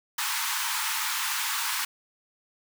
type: high-pass noise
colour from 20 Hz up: pink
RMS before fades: -29 dBFS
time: 0.18-1.85 s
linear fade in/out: 5 ms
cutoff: 860 Hz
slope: 96 dB/octave
effects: none